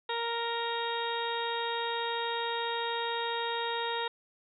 harmonic tone, 466.1 Hz, A#4, in tune, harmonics 1 / 2 / 3 / 4 / 5 / 6 / 7 / 8, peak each -36 / -34 / -41 / -40 / -48 / -45 / -44 / -38 dBFS, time 0.09-4.08 s, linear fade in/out 5 ms, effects none

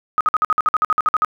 sine tone bursts, 1257 Hz, D#6, 17 cents sharp, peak -12 dBFS, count 14, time 0.18-1.247 s, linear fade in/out 0 ms, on 27 ms, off 53 ms, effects none

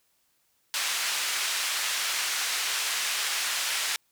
pink band-pass noise, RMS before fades -29 dBFS, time 0.74-3.96 s, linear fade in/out 0 ms, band 1700 to 9600 Hz, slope 12 dB/octave, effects white hiss -70 dBFS RMS until 4.11 s

